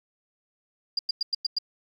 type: tone bursts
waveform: sine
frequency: 4824 Hz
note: D8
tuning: 46 cents sharp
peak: -22 dBFS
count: 6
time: 0.97-1.586 s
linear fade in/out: 5 ms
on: 21 ms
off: 98 ms
effects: 10-bit